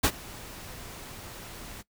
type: noise with ADSR envelope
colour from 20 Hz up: pink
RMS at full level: -20 dBFS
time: 0.03-1.83 s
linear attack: 14 ms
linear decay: 63 ms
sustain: -23 dB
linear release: 27 ms
effects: noise-tail reverb RT60 0.1 s tail -20 dB re dry